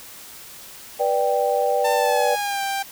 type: chord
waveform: sine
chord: G major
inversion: first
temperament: just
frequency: 490 / 588 / 784 Hz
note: B4 / D5 / G5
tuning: -14 / +2 / 0 cents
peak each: -22 dBFS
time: 0.99-2.36 s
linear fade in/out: 20 ms
type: tone with pitch glide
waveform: sawtooth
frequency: 894 to 787.3 Hz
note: A5 to G5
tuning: +27 to +7 cents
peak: -19 dBFS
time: 1.84-2.83 s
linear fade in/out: 10 ms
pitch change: -220 cents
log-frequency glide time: 1.94-2.62 s
effects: white hiss -41 dBFS RMS until 2.91 s